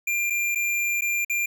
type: tone with dropouts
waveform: square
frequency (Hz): 2387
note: D7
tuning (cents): +28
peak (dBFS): -23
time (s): 0.07-1.46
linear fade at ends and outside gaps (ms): 5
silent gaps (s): 0.3-0.304 / 0.549-0.556 / 1.01-1.019 / 1.248-1.297
effects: none